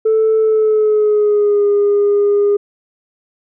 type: tone with pitch glide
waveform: sine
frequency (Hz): 440 to 408.2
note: A4 to G#4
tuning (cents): 0 to -30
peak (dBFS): -8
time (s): 0.05-2.57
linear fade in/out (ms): 10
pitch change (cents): -130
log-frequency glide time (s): 0.38-1.66
effects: tanh soft clip ceiling -7 dBFS